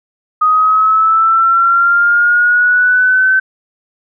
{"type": "linear sweep", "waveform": "sine", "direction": "up", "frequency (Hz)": [1244.5, 1537], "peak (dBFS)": -7, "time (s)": [0.41, 3.4], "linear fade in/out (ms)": 10, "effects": []}